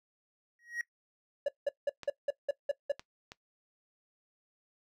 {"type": "tone with exponential growth", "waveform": "triangle", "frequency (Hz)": 1894, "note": "A#6", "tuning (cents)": 27, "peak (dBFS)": -29, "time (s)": [0.59, 0.81], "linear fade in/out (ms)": 1, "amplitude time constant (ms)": 46}
{"type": "tone bursts", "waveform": "triangle", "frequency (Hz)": 569, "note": "C#5", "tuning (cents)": 45, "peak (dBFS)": -24, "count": 8, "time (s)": [1.46, 2.92], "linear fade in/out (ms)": 5, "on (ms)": 25, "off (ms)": 180}
{"type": "clicks", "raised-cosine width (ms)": 0.2, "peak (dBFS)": [-25, -26, -28], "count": 3, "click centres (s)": [2.033, 2.995, 3.319]}
{"effects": ["noise-tail reverb RT60 0.1 s tail -18 dB re dry"]}